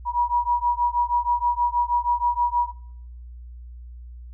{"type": "beating tone pair", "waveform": "sine", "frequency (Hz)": [960, 966.3], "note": ["B5", "B5"], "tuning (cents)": [-49, -38], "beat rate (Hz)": 6.3, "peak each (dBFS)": -22, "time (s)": [0.05, 2.72], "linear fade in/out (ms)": 50, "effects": ["noise-tail reverb RT60 0.7 s tail -22 dB re dry", "added 60 Hz sine -37 dBFS peak until 4.33 s"]}